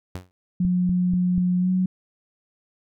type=tone with exponential decay; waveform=sawtooth; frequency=91 Hz; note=F#2; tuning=28 cents flat; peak=-24 dBFS; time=0.15-0.31 s; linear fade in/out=0 ms; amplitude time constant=33 ms
type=tone with pitch glide; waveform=sine; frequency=180 to 184.74 Hz; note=F#3 to F#3; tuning=-47 to -2 cents; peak=-18 dBFS; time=0.6-1.86 s; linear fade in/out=5 ms; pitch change=+45 cents; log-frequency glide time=1.59-1.7 s
type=click train; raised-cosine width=5 ms; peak=-17 dBFS; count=4; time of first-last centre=0.65-1.38 s; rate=4.11 Hz
effects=none